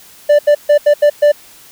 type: tone bursts at uneven times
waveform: triangle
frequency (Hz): 588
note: D5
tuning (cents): +2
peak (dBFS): -3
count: 6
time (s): 0.29-0.39 / 0.47-0.55 / 0.69-0.78 / 0.86-0.94 / 1.02-1.1 / 1.22-1.32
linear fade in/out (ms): 10
effects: white hiss -41 dBFS RMS until 1.71 s